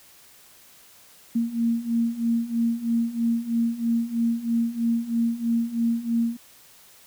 sine beating tone pair, 230 / 233.1 Hz, A#3 / A#3, -23 / 0 cents, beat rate 3.1 Hz, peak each -26 / -23 dBFS, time 1.35-6.37 s, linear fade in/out 10 ms, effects white hiss -52 dBFS RMS until 7.06 s

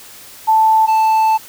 sine / triangle tone pair in turn, 880 / 880 Hz, A5 / A5, 0 / 0 cents, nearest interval unison, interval 0 cents, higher neither, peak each -8 dBFS, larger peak neither, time 0.47-0.87 / 0.87-1.38 s, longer second, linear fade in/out 20 ms, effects white hiss -38 dBFS RMS until 1.48 s

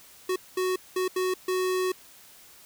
square tone bursts at uneven times, 370 Hz, F#4, in tune, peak -25 dBFS, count 5, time 0.29-0.36 / 0.57-0.76 / 0.96-1.08 / 1.16-1.34 / 1.48-1.92 s, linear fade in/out 5 ms, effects white hiss -52 dBFS RMS until 2.65 s

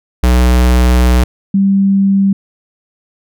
square / sine tone pair in turn, 61.74 / 196.01 Hz, B1 / G3, 0 / 0 cents, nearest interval octave + minor sixth, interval 2000 cents, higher second, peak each -7 dBFS, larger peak neither, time 0.23-1.24 / 1.54-2.33 s, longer first, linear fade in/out 5 ms, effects none

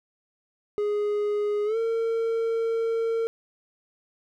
triangle tone with pitch glide, 415.3 to 455.5 Hz, G#4 to A#4, 0 to -40 cents, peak -21 dBFS, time 0.78-3.27 s, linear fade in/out 0 ms, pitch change +160 cents, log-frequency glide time 1.65-1.77 s, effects none

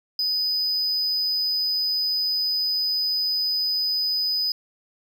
triangle tone, 4993 Hz, D#8, 5 cents sharp, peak -20 dBFS, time 0.19-4.52 s, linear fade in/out 2 ms, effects none

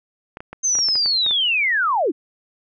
clicks, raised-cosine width 0.5 ms, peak -18 dBFS, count 10, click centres 0.371 / 0.405 / 0.53 / 0.753 / 0.788 / 0.886 / 0.955 / 1.06 / 1.264 / 1.31 s
sine linear sweep, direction down, 6320 to 250.3 Hz, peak -16 dBFS, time 0.63-2.12 s, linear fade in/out 20 ms
effects none

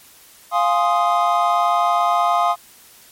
triangle chord, F minor seventh, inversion none, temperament equal, 698.5 / 830.6 / 1046.5 / 1244.5 Hz, F5 / Ab5 / C6 / Eb6, 0 / 0 / 0 / 0 cents, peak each -16 / -21 / -19 / -18 dBFS, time 0.51-2.56 s, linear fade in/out 50 ms, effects white hiss -47 dBFS RMS until 3.11 s + MP3 64 kbps

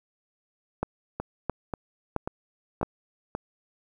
two click trains, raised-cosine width 1 ms, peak -16 / -12 dBFS, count 5 / 4, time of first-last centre 1.2-3.351 / 0.83-2.83 s, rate 1.86 / 1.5 Hz, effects 9-bit

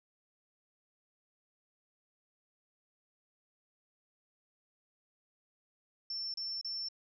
sine tone bursts, 5390 Hz, E8, 38 cents sharp, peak -36 dBFS, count 3, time 6.1-6.886 s, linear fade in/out 2 ms, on 240 ms, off 33 ms, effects none

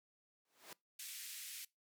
pink noise with exponential growth, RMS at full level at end -47 dBFS, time 0.45-0.73 s, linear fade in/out 2 ms, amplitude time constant 60 ms
white band-pass noise, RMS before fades -49 dBFS, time 0.99-1.65 s, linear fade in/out 5 ms, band 1900 to 14000 Hz, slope 24 dB/octave
effects noise-tail reverb RT60 0.2 s tail -23 dB re dry + high-pass 400 Hz 12 dB/octave

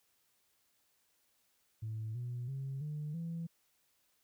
sine tone with pitch steps, 110 / 122.05 / 135.43 / 150.26 / 166.73 Hz, A2 / B2 / C#3 / D3 / E3, 0 / -20 / -40 / +40 / +20 cents, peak -36 dBFS, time 1.82-3.47 s, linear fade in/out 10 ms, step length 330 ms, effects tanh soft clip ceiling -34 dBFS + white hiss -75 dBFS RMS until 4.23 s

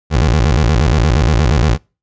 25% pulse tone with vibrato, 66.5 Hz, C2, 29 cents sharp, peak -6 dBFS, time 0.1-1.78 s, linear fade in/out 50 ms, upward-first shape square, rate 8.5 Hz, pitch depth 280 cents each way, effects noise-tail reverb RT60 0.3 s tail -26 dB re dry + resampled to 16000 Hz

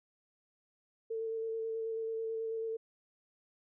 sine tone with vibrato, 448.6 Hz, A4, 34 cents sharp, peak -34 dBFS, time 1.1-2.77 s, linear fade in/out 10 ms, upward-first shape square, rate 9.2 Hz, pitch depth 12 cents each way, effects none

